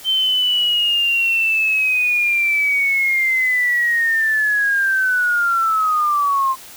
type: linear sweep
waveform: sine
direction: down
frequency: 3113 to 1046 Hz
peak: -14 dBFS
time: 0.04-6.56 s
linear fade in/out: 50 ms
effects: white hiss -39 dBFS RMS until 6.76 s